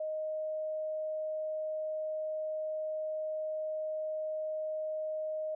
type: tone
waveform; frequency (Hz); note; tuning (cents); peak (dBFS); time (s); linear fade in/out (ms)
sine; 622.3; D#5; 0; -33; 0-5.55; 5
effects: none